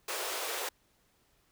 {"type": "high-pass noise", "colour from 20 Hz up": "pink", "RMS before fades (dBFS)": -36, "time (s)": [0.08, 0.69], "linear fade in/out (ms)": 5, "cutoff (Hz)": 380, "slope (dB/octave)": 48, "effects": ["pink hiss -70 dBFS RMS until 1.51 s"]}